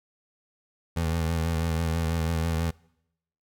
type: tone with vibrato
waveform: 25% pulse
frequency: 82 Hz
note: E2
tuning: 9 cents flat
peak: -21 dBFS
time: 0.96-2.71 s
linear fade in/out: 10 ms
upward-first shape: sine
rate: 6.1 Hz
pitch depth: 42 cents each way
effects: noise-tail reverb RT60 0.8 s tail -24 dB re dry